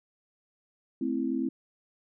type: chord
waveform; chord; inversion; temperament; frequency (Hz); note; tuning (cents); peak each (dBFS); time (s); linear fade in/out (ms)
sine; A minor; none; equal; 220 / 261.6 / 329.6; A3 / C4 / E4; 0 / 0 / 0; -34 / -29 / -32; 1.01-1.49; 5
effects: none

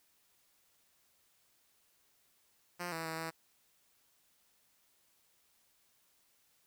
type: tone with pitch steps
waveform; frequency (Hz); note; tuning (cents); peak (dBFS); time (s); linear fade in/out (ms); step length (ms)
5% pulse; 176.1 / 163.2 / 161.3 / 162.8; F3 / E3 / E3 / E3; +15 / -17 / -37 / -21; -27; 2.79-3.31; 20; 130
effects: white hiss -72 dBFS RMS until 6.66 s

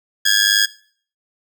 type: ring-modulated tone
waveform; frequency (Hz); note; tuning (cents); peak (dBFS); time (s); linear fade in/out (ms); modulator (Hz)
15% pulse; 1661.2; G#6; 0; -3; 0.25-0.66; 10; 51
effects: noise-tail reverb RT60 0.5 s tail -20 dB re dry

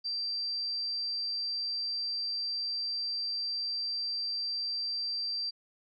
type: tone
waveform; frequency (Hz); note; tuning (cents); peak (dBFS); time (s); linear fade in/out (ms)
sine; 4699; D8; 0; -31; 0.04-5.51; 20
effects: none

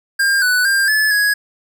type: tone with pitch steps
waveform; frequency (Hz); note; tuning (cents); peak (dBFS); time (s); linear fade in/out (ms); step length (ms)
square; 1604 / 1488 / 1597 / 1726 / 1667; G6 / F#6 / G6 / A6 / G#6; +39 / +9 / +32 / -34 / +6; -13; 0.19-1.34; 10; 230
effects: none

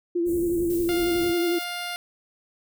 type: tone with vibrato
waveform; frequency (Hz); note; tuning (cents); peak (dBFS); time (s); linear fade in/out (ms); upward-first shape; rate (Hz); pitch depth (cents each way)
sine; 344; F4; -26; -21; 0.15-1.59; 10; sine; 11; 42
type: band-stop noise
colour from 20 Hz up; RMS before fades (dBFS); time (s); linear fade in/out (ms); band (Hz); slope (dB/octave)
pink; -37; 0.25-1.35; 50; 510 to 7600; 48
type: noise with tremolo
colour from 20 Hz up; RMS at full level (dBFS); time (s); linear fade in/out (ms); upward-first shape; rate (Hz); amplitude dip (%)
violet; -38; 0.7-1.64; 0; triangle; 4.3; 25
type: tone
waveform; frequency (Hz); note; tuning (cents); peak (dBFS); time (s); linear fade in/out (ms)
10% pulse; 704; F5; +14; -21; 0.89-1.96; 0
effects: none

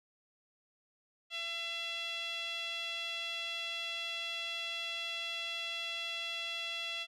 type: tone with band-pass filter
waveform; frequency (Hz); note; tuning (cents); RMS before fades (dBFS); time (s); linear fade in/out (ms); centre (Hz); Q
sawtooth; 674; E5; +38; -39; 1.3-7.07; 50; 3100; 6.1
effects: none

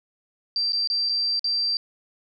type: tone with dropouts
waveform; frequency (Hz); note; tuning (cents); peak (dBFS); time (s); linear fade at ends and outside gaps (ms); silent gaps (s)
sine; 4699; D8; 0; -21; 0.56-1.77; 1; 0.722-0.731 / 0.874-0.9 / 1.09-1.094 / 1.394-1.443
effects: none

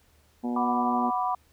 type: harmonic tone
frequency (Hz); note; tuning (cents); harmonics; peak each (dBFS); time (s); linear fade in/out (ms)
121.4; B2; -29; 2 / 3 / 4 / 5 / 6 / 7 / 8; -27 / -38 / -42 / -43 / -39 / -41 / -49; 0.43-1.11; 20
type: chord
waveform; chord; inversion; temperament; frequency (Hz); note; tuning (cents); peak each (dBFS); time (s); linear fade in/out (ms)
sine; B minor; second; equal; 740 / 987.8 / 1174.7; F#5 / B5 / D6; 0 / 0 / 0; -28 / -28 / -31; 0.56-1.35; 5
effects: added 75 Hz sine -64 dBFS peak until 1.52 s + pink hiss -64 dBFS RMS until 1.52 s

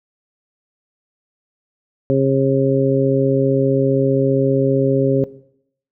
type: harmonic tone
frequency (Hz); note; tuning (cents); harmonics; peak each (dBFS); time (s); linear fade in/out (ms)
135.2; C#3; -43; 1 / 2 / 3 / 4; -18 / -18 / -18 / -18; 2.1-5.24; 0
effects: noise-tail reverb RT60 0.7 s tail -19 dB re dry

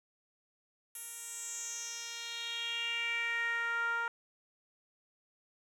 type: tone with band-pass filter sweep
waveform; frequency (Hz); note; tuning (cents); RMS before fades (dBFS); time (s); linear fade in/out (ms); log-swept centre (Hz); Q
10% pulse; 466.2; A#4; 0; -37; 0.95-4.08; 2; 11000 to 1200; 4
effects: none

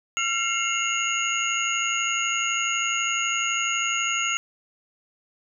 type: tone cluster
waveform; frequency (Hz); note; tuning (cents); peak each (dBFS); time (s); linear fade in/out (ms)
sine; 1364 / 2143 / 2737 / 2849 / 6680; F6 / C7 / F7 / F7 / G#8; -41 / +41 / -36 / +34 / +9; -29; 0.17-4.37; 0
effects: none

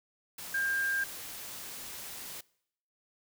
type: tone in noise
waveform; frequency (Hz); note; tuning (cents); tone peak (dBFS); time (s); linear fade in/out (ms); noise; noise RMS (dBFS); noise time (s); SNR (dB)
sine; 1600; G6; +35; -28; 0.54-1.04; 5; white; -43; 0.38-2.41; +12
effects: noise-tail reverb RT60 0.7 s tail -23 dB re dry

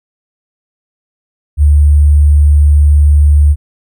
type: tone with sample-and-hold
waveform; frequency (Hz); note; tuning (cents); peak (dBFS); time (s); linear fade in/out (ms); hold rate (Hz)
sine; 73.42; D2; 0; -3; 1.57-3.56; 50; 8820
effects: none

